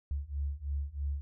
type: beating tone pair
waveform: sine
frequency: 69.4 / 72.5 Hz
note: C#2 / D2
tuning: +3 / -22 cents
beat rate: 3.1 Hz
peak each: -36 / -35 dBFS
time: 0.11-1.21 s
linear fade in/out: 0 ms
effects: none